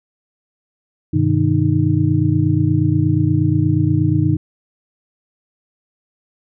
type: tone cluster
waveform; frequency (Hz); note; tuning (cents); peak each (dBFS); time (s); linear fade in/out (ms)
sine; 98.5 / 126.9 / 155.3 / 307.8; G2 / B2 / D#3 / D#4; +9 / +47 / -3 / -19; -18; 1.13-4.37; 10
effects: none